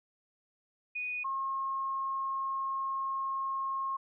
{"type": "tone pair in turn", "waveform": "sine", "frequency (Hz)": [2476, 1077.7], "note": ["D#7", "C#6"], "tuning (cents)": [-9, -49], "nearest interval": "octave + major second", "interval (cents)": 1440, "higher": "first", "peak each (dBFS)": [-33, -31], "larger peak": "second", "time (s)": [[0.95, 1.24], [1.24, 3.97]], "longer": "second", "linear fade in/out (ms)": 10, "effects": []}